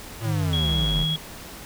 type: linear sweep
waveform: square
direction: down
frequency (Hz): 116.54 to 36.71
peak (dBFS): -25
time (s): 0.2-1.07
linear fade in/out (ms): 50
type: tone with pitch glide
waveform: sine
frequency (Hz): 153.5 to 156.91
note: D#3 to D#3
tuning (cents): -23 to +15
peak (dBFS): -24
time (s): 0.24-1.18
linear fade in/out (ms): 50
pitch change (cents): +38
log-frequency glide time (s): 0.4-0.64
type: tone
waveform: sine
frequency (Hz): 3322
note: G#7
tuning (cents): 0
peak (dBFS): -24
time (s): 0.53-1.16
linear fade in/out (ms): 2
effects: pink hiss -40 dBFS RMS until 1.65 s